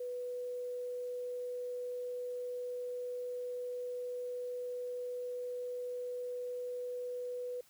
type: tone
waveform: sine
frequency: 493.9 Hz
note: B4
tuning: in tune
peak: -37 dBFS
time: 0-7.61 s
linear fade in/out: 5 ms
effects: white hiss -65 dBFS RMS until 7.69 s

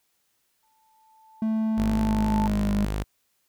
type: tone with exponential growth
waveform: sine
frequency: 880 Hz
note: A5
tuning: in tune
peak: -26 dBFS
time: 0.63-2.47 s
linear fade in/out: 0 ms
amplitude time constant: 400 ms
type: tone with pitch glide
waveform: triangle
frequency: 220 to 204.1 Hz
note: A3 to G#3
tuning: 0 to -30 cents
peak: -20 dBFS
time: 1.42-2.85 s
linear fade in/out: 2 ms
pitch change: -130 cents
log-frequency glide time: 2-2.69 s
type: tone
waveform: sawtooth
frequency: 51.6 Hz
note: G#1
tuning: 10 cents flat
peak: -22 dBFS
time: 1.77-3.04 s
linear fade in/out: 20 ms
effects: white hiss -71 dBFS RMS until 3.48 s

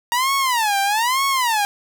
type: tone with vibrato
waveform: sawtooth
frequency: 933 Hz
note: A#5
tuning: 1 cent sharp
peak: -13 dBFS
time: 0.12-1.65 s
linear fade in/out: 0 ms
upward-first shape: sine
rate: 1.1 Hz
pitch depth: 290 cents each way
effects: none

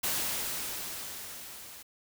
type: noise with level ramp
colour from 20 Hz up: white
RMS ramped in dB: -30 to -48 dBFS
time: 0.03-1.83 s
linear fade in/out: 10 ms
effects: none

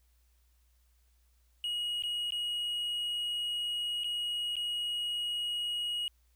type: tone with dropouts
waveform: triangle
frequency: 2894 Hz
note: F#7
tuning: 39 cents flat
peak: -30 dBFS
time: 1.64-6.08 s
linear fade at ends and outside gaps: 1 ms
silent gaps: 2.023-2.036 / 2.306-2.321 / 4.036-4.043 / 4.556-4.566 s
effects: added 60 Hz sine -65 dBFS peak until 6.35 s + white hiss -75 dBFS RMS until 6.35 s

